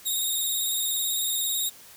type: tone with vibrato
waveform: 10% pulse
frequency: 3737 Hz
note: A#7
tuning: 4 cents sharp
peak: -18 dBFS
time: 0.05-1.7 s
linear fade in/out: 20 ms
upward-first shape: square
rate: 18 Hz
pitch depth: 31 cents each way
effects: white hiss -49 dBFS RMS until 1.96 s